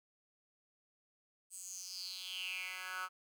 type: tone with high-pass filter sweep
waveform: 10% pulse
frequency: 185 Hz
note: F#3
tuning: in tune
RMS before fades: -44 dBFS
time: 1.5-3.09 s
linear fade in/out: 50 ms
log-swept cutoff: 8500 to 1300 Hz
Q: 6.4
effects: none